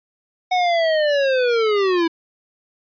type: linear sweep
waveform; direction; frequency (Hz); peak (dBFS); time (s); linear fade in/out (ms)
square; down; 742 to 324.9; -16; 0.51-2.08; 10
effects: resampled to 11025 Hz